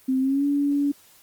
sine tone with pitch glide, 261.4 to 285.1 Hz, C4 to C#4, -1 to +49 cents, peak -19 dBFS, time 0.08-0.92 s, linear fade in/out 10 ms, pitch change +150 cents, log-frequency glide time 0.2-0.45 s, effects white hiss -54 dBFS RMS until 1.22 s + Opus 24 kbps

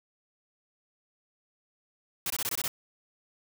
white noise bursts, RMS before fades -31 dBFS, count 7, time 2.26-2.68 s, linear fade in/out 2 ms, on 42 ms, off 21 ms, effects none

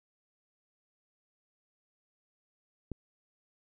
click, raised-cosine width 3 ms, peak -24 dBFS, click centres 2.917 s, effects none

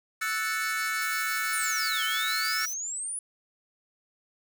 45% pulse chord, F# minor seventh, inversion third, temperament equal, 1318.5 / 1480 / 1760 / 2217 Hz, E6 / F#6 / A6 / C#7, 0 / 0 / 0 / 0 cents, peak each -33 dBFS, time 0.21-2.66 s, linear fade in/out 10 ms
violet noise, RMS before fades -41 dBFS, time 1.01-2.74 s, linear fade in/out 10 ms
sine exponential two-way sweep, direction down then up, 10040 to 3000 to 10040 Hz, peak -31 dBFS, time 1.53-3.19 s, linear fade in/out 2 ms, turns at 2.04 s
effects none

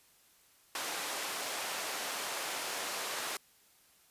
pink band-pass noise, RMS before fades -38 dBFS, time 0.75-3.37 s, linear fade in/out 2 ms, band 590 to 13000 Hz, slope 12 dB/octave, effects white hiss -65 dBFS RMS until 4.1 s + resampled to 32000 Hz

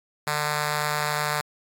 5% pulse tone with notch filter, 149.3 Hz, D3, 29 cents sharp, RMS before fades -26 dBFS, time 0.27-1.41 s, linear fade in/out 2 ms, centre 300 Hz, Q 0.64, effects AAC 64 kbps

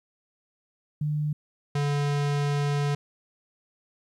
sine / square tone pair in turn, 150 / 144.12 Hz, D3 / D3, +37 / -32 cents, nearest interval minor second, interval 69 cents, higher first, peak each -24 dBFS, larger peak neither, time 1.01-1.33 / 1.75-2.95 s, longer second, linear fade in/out 5 ms, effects low-pass 7000 Hz 12 dB/octave + 11-bit

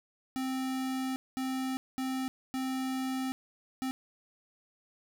square tone bursts at uneven times, 261.6 Hz, C4, in tune, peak -32 dBFS, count 5, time 0.36-1.16 / 1.37-1.77 / 1.98-2.28 / 2.54-3.32 / 3.82-3.91 s, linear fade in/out 0 ms, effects 11-bit

